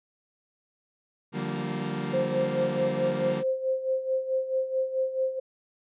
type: chord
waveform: 30% pulse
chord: G minor seventh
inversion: second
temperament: equal with one note detuned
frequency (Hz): 146.83 / 174.61 / 192.63 / 233.1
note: D3 / F3 / G3 / Bb3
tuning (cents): 0 / 0 / -30 / 0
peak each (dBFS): -32 / -33 / -32 / -32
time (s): 1.32-3.44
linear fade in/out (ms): 50
type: tone with tremolo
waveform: sine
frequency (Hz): 524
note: C5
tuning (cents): +2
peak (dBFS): -22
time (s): 2.13-5.4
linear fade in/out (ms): 10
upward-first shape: sine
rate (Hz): 4.6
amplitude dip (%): 70
effects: resampled to 8000 Hz